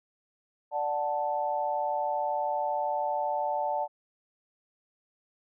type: chord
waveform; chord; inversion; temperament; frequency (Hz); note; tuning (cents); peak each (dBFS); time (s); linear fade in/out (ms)
sine; D major; none; equal; 587.3 / 740 / 880; D5 / F#5 / A5; 0 / 0 / 0; -32 / -32 / -30; 0.71-3.88; 50
effects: none